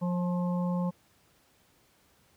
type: harmonic tone with a mistuned harmonic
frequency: 177.7 Hz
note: F3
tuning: 30 cents sharp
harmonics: 1 / 3 / 5 / 6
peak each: -27 / -37 / -41 / -43 dBFS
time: 0.01-0.91 s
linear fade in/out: 20 ms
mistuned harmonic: 5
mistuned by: -41 cents
effects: pink hiss -65 dBFS RMS until 2.36 s + high-pass 60 Hz 12 dB/octave